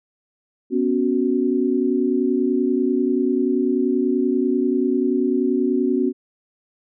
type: chord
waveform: sine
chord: B suspended second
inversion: none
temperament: equal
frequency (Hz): 246.9 / 277.2 / 370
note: B3 / C#4 / F#4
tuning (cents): 0 / 0 / 0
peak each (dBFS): -21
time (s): 0.7-6.13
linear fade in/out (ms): 50
effects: none